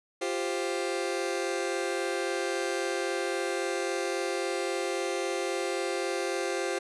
sawtooth chord, F suspended second, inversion none, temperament just, 349.2 / 392.9 / 523.8 Hz, F4 / G4 / C5, 0 / +4 / +2 cents, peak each -29 dBFS, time 0.21-6.79 s, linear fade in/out 10 ms, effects resampled to 24000 Hz

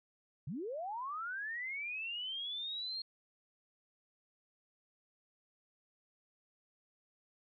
sine linear sweep, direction up, 116.54 to 4268 Hz, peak -38 dBFS, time 0.47-3.02 s, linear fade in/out 5 ms, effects none

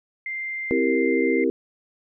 sine tone, 2093 Hz, C7, in tune, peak -27 dBFS, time 0.26-1.44 s, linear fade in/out 2 ms
sine chord, C dominant seventh, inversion none, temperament equal, 261.6 / 329.6 / 392 / 466.2 Hz, C4 / E4 / G4 / Bb4, 0 / 0 / 0 / 0 cents, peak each -24 dBFS, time 0.71-1.5 s, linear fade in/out 0 ms
effects none

